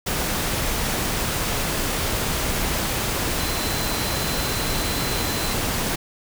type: tone in noise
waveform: sine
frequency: 4061 Hz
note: B7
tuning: 48 cents sharp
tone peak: -33 dBFS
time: 3.39-5.54 s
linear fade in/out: 10 ms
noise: pink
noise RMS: -24 dBFS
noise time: 0.06-5.96 s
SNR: -12 dB
effects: none